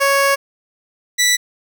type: tone pair in turn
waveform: 15% pulse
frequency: 554.4 / 1968.8 Hz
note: C#5 / B6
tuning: 0 / -6 cents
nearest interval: octave + minor seventh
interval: 2194 cents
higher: second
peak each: -6 dBFS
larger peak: neither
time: 0-0.36 / 1.18-1.37 s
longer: first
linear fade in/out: 20 ms
effects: none